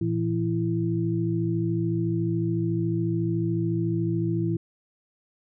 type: tone cluster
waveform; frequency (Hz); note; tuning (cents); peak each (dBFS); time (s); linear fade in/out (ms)
sine; 113.7 / 167.6 / 333.1; A#2 / E3 / E4; -43 / +29 / +18; -27; 0.01-4.57; 5
effects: none